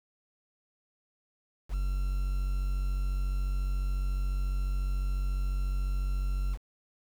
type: tone with quantisation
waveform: triangle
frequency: 47.07 Hz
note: F#1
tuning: 30 cents sharp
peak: -25 dBFS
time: 1.69-6.58 s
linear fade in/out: 50 ms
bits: 8
effects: none